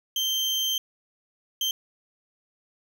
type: tone bursts at uneven times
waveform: 35% pulse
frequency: 3136 Hz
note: G7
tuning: in tune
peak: -22 dBFS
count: 2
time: 0.16-0.78 / 1.61-1.71 s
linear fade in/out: 2 ms
effects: none